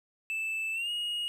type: tone with pitch glide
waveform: triangle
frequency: 2637 to 2876 Hz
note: E7 to F#7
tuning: 0 to -50 cents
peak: -29 dBFS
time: 0.3-1.28 s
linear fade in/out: 0 ms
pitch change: +150 cents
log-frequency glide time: 0.73-0.9 s
effects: none